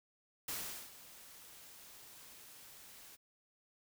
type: noise with ADSR envelope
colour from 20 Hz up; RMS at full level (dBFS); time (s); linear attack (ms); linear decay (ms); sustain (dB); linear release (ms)
white; -40; 0.48-3.17; 5; 410; -16; 25
effects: none